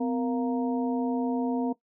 harmonic tone with a mistuned harmonic, 233.1 Hz, A#3, in tune, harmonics 1 / 2 / 3 / 4, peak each -26 / -32 / -36 / -38 dBFS, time 0-1.73 s, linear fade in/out 10 ms, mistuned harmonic 1, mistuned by +150 cents, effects noise-tail reverb RT60 0.1 s tail -17 dB re dry

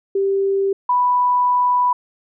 sine tone pair in turn, 392 / 987.8 Hz, G4 / B5, 0 / 0 cents, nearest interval octave + major third, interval 1600 cents, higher second, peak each -15 / -13 dBFS, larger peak second, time 0.15-0.73 / 0.89-1.93 s, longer second, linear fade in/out 5 ms, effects none

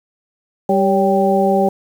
harmonic tone with a mistuned harmonic, 196 Hz, G3, in tune, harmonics 1 / 2 / 3 / 4, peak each -17 / -17 / -17 / -17 dBFS, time 0.69-1.69 s, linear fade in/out 5 ms, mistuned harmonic 3, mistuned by -66 cents, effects 7-bit

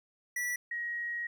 square / sine tone pair in turn, 1953 / 1893 Hz, B6 / A#6, -20 / +26 cents, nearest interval minor second, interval 54 cents, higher first, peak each -32 / -33 dBFS, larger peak first, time 0.36-0.56 / 0.71-1.27 s, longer second, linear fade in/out 5 ms, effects 12-bit

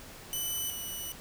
5% pulse tone pair in turn, 2993 / 2962 Hz, F#7 / F#7, +19 / +1 cents, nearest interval unison, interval 18 cents, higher first, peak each -23 / -28 dBFS, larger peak first, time 0.33-0.7 / 0.7-1.12 s, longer second, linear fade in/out 0 ms, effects pink hiss -48 dBFS RMS until 1.2 s

